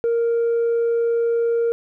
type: tone with tanh clipping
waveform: triangle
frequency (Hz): 465.7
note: A#4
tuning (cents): -2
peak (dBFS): -17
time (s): 0.04-1.72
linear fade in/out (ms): 0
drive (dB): 6
effects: none